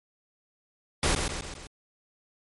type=noise with echo; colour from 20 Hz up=pink; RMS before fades=-24 dBFS; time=1.03-1.15 s; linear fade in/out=2 ms; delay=130 ms; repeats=4; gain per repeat=-5 dB; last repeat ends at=1.67 s; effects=MP3 48 kbps